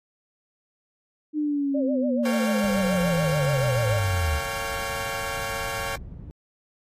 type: linear sweep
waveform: sine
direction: down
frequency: 305.7 to 70.8 Hz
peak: -22 dBFS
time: 1.33-4.41 s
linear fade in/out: 50 ms
type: tone with vibrato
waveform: sine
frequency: 553 Hz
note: C#5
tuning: 4 cents flat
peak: -26 dBFS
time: 1.74-3.99 s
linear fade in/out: 10 ms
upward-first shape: sine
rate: 6.9 Hz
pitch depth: 150 cents each way
type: chord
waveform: 15% pulse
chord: G half-diminished seventh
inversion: first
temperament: equal with one note detuned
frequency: 454.2 / 554.4 / 698.5 / 784 Hz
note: Bb4 / Db5 / F5 / G5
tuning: -45 / 0 / 0 / 0 cents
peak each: -30 / -25 / -30 / -27 dBFS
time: 2.25-5.96 s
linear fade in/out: 5 ms
type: low-pass noise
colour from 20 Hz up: white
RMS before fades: -39 dBFS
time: 2.64-6.31 s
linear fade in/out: 0 ms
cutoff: 110 Hz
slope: 12 dB/octave
effects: AAC 48 kbps